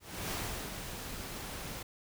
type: noise with ADSR envelope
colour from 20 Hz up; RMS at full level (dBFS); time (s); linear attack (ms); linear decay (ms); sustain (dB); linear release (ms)
pink; -36; 0-1.83; 310; 390; -6; 7
effects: none